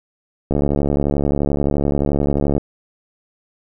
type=click train; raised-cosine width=2 ms; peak=-5 dBFS; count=149; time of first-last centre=0.51-2.58 s; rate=71.5 Hz; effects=none